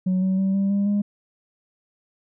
sine tone with pitch steps, 185.2 / 188.87 / 192.62 / 196.44 / 200.3 / 204.3 Hz, F#3 / F#3 / G3 / G3 / G3 / G#3, +2 / +36 / -30 / +4 / +38 / -28 cents, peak -16 dBFS, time 0.06-1.02 s, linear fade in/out 10 ms, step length 160 ms, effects tanh soft clip ceiling -17 dBFS

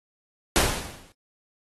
pink noise with exponential decay, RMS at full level -17 dBFS, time 0.56-1.12 s, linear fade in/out 0 ms, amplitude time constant 120 ms, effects AAC 32 kbps

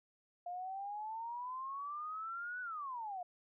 sine exponential two-way sweep, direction up then down, 698.5 to 1500 to 698.5 Hz, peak -40 dBFS, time 0.46-3.23 s, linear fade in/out 5 ms, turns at 2.61 s, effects none

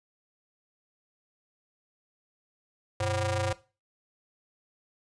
sawtooth ring-modulated tone, 217.7 Hz, A3, 18 cents flat, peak -20 dBFS, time 3-3.53 s, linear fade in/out 5 ms, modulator 313 Hz, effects noise-tail reverb RT60 0.3 s tail -17 dB re dry + resampled to 22050 Hz

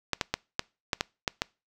clicks, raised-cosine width 0.2 ms, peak -8 dBFS, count 8, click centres 0.133 / 0.212 / 0.34 / 0.594 / 0.932 / 1.009 / 1.278 / 1.419 s, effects noise-tail reverb RT60 0.3 s tail -25 dB re dry

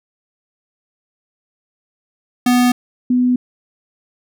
square / sine tone pair in turn, 246.9 / 248.9 Hz, B3 / B3, 0 / +14 cents, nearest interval unison, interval 14 cents, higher second, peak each -11 dBFS, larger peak neither, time 2.46-2.72 / 3.1-3.36 s, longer neither, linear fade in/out 5 ms, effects none

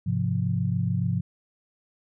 sine chord, F minor, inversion first, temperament equal, 103.83 / 130.81 / 174.61 Hz, Ab2 / C3 / F3, 0 / 0 / 0 cents, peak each -27 dBFS, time 0.06-1.21 s, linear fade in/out 10 ms, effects none

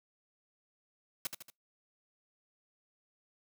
white noise with echo, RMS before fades -35 dBFS, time 1.25-1.27 s, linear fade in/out 2 ms, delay 77 ms, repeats 3, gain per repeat -6 dB, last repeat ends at 1.501 s, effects noise-tail reverb RT60 0.2 s tail -26 dB re dry

